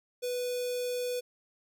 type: tone with notch filter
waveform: square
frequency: 493.9 Hz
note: B4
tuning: in tune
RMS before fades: -33 dBFS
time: 0.22-1.21 s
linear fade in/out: 20 ms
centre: 1300 Hz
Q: 0.58
effects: none